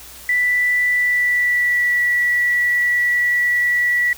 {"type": "tone with pitch glide", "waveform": "sine", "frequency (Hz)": [1975.5, 1948.3], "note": ["B6", "B6"], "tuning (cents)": [0, -24], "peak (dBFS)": -14, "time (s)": [0.29, 4.13], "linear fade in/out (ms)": 2, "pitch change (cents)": -24, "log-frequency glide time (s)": [0.9, 1.99], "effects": ["added 60 Hz sine -47 dBFS peak until 4.17 s", "white hiss -39 dBFS RMS until 4.17 s"]}